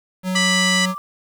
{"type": "tone", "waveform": "square", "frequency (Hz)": 185.3, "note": "F#3", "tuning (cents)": 3, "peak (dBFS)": -21, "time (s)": [0.23, 0.95], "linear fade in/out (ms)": 50}
{"type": "harmonic tone", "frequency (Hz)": 987.8, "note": "B5", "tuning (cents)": 0, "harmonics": [2, 3, 4, 5, 6, 7, 8, 9], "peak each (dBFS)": [-19, -23, -25, -27, -29, -30, -31, -32], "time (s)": [0.35, 0.86], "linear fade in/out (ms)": 10}
{"type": "tone with tremolo", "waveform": "sine", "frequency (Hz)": 1174.7, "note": "D6", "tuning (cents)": 0, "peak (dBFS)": -26, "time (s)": [0.35, 0.98], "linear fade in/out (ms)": 0, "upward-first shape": "sine", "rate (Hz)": 13, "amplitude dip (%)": 25}
{"effects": ["8-bit"]}